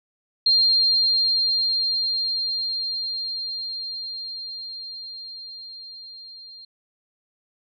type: tone with level ramp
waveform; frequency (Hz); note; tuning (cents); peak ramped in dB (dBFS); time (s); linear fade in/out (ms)
sine; 4197; C8; +5; -14 to -40; 0.46-6.65; 5
effects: none